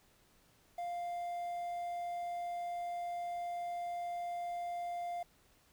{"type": "tone with quantisation", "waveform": "triangle", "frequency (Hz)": 698.5, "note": "F5", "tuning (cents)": 0, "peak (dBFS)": -35, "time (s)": [0.78, 5.23], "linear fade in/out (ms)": 5, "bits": 10, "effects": ["pink hiss -68 dBFS RMS until 5.72 s"]}